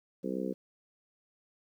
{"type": "harmonic tone", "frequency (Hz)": 64.5, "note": "C2", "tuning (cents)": -24, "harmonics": [3, 4, 5, 6, 7, 8], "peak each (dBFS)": [-37, -38, -39, -40, -40, -41], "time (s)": [0.23, 0.54], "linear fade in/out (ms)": 20, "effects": ["11-bit"]}